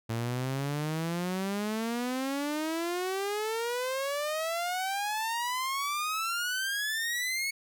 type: exponential sweep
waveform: sawtooth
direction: up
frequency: 112.3 to 2217 Hz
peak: -26 dBFS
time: 0.09-7.51 s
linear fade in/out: 10 ms
effects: none